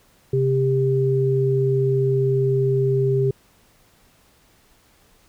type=tone pair together; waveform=sine; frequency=132.6 / 397.4 Hz; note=C3 / G4; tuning=+23 / +24 cents; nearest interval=octave + perfect fifth; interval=1901 cents; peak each=-19 dBFS; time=0.33-3.31 s; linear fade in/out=5 ms; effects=pink hiss -57 dBFS RMS until 5.28 s